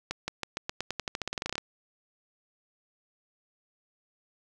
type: accelerating click train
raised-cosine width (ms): 0.2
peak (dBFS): -14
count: 20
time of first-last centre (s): 0.11-1.58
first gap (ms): 170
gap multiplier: 0.9
effects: none